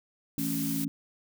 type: noise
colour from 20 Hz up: blue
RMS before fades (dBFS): -36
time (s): 0.38-0.85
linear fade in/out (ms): 10
type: chord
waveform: sine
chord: A major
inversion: second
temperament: equal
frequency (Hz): 164.81 / 220 / 277.2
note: E3 / A3 / C#4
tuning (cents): 0 / 0 / 0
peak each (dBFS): -35 / -35 / -31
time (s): 0.38-0.88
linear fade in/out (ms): 0
effects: none